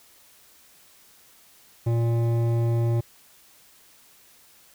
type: tone with hard clipping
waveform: sine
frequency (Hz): 116.54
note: A#2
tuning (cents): 0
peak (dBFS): -22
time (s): 1.86-3.01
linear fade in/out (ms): 10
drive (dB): 12
effects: white hiss -55 dBFS RMS until 4.74 s